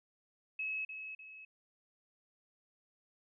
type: tone with echo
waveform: sine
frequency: 2576 Hz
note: E7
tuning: 41 cents flat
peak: -35 dBFS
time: 0.59-0.85 s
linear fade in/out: 5 ms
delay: 300 ms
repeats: 2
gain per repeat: -7 dB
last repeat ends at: 1.45 s
effects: none